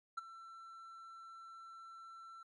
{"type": "tone with ADSR envelope", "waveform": "triangle", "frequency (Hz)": 1342, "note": "E6", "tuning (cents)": 31, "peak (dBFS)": -33, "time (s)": [0.17, 2.43], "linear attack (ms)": 11, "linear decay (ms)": 17, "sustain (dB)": -16, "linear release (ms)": 4, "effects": ["MP3 48 kbps"]}